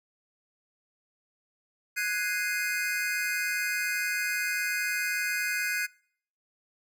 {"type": "chord", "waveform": "square", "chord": "Ab dominant seventh", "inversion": "third", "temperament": "equal with one note detuned", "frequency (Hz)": [1480, 1649.7, 2093, 2489], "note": ["Gb6", "Ab6", "C7", "Eb7"], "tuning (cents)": [0, -12, 0, 0], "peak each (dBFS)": -34, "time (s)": [1.96, 5.87], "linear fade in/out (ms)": 20, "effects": ["noise-tail reverb RT60 0.6 s tail -25 dB re dry"]}